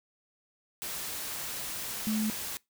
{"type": "tone in noise", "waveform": "sine", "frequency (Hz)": 216, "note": "A3", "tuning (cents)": -32, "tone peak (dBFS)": -27, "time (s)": [2.07, 2.3], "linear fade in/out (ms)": 0, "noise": "white", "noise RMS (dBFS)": -37, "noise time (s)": [0.82, 2.57], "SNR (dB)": 7, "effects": ["noise-tail reverb RT60 0.2 s tail -23 dB re dry"]}